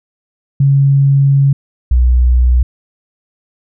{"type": "tone pair in turn", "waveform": "sine", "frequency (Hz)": [138.59, 61.73], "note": ["C#3", "B1"], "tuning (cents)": [0, 0], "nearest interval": "octave + major second", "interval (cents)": 1400, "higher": "first", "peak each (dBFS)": -6, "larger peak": "neither", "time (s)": [[0.6, 1.53], [1.91, 2.63]], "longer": "first", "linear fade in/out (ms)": 5, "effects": []}